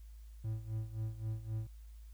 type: tone with tremolo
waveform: triangle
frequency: 110 Hz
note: A2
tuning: in tune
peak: -32 dBFS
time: 0.44-1.67 s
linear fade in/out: 5 ms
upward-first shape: sine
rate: 3.8 Hz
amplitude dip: 80%
effects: added 54 Hz sine -49 dBFS peak until 2.13 s + white hiss -71 dBFS RMS until 2.13 s